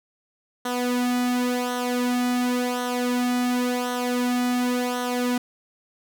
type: tone with flanger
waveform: sawtooth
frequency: 246.9 Hz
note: B3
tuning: in tune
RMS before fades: -24 dBFS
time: 0.65-5.38 s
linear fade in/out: 5 ms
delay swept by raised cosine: 0.41 to 2.21 ms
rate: 0.92 Hz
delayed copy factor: -0.7
effects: none